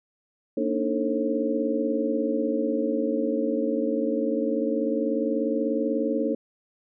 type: tone cluster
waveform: sine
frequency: 232.4 / 288.7 / 308.9 / 444.7 / 540 Hz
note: A#3 / D4 / D#4 / A4 / C#5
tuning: -5 / -30 / -12 / +18 / -45 cents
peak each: -29 dBFS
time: 0.57-6.35 s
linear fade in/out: 5 ms
effects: none